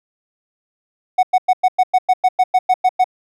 triangle tone bursts, 740 Hz, F#5, in tune, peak -7 dBFS, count 13, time 1.18-3.043 s, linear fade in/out 10 ms, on 51 ms, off 100 ms, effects none

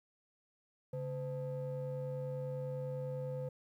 triangle ring-modulated tone, 185 Hz, F#3, in tune, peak -32 dBFS, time 0.93-3.49 s, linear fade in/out 5 ms, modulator 325 Hz, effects 12-bit

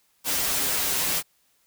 white noise with comb filter, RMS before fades -25 dBFS, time 0.24-1.23 s, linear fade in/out 50 ms, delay 9 ms, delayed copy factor -0.9, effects white hiss -66 dBFS RMS until 1.66 s

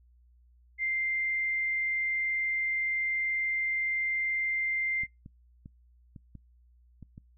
sine tone, 2093 Hz, C7, in tune, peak -27 dBFS, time 0.78-5.07 s, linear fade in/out 50 ms
clicks, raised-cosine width 5 ms, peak -33 dBFS, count 7, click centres 5.035 / 5.261 / 5.659 / 6.162 / 6.353 / 7.027 / 7.179 s
effects noise-tail reverb RT60 0.2 s tail -26 dB re dry + added 60 Hz sine -58 dBFS peak until 7.37 s

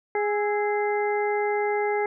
harmonic tone with a mistuned harmonic, 414.8 Hz, G#4, 2 cents flat, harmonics 1 / 2 / 3 / 4 / 5, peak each -24 / -27 / -40 / -37 / -32 dBFS, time 0.15-2.06 s, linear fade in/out 2 ms, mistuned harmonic 3, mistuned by +93 cents, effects none

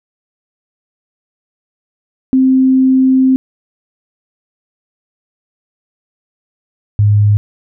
sine tone pair in turn, 261.6 / 103.82 Hz, C4 / G#2, 0 / 0 cents, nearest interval octave + major third, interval 1600 cents, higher first, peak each -6 dBFS, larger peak neither, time 2.33-3.36 / 6.99-7.37 s, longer first, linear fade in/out 0 ms, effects none

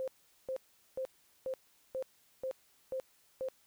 sine tone bursts, 523.3 Hz, C5, in tune, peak -34 dBFS, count 8, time 0-3.486 s, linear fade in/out 0 ms, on 77 ms, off 410 ms, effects white hiss -68 dBFS RMS until 3.66 s

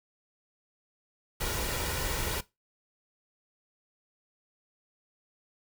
pink noise with comb filter, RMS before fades -32 dBFS, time 1.4-2.41 s, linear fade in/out 10 ms, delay 2.1 ms, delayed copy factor +0.5, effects noise-tail reverb RT60 0.2 s tail -18 dB re dry

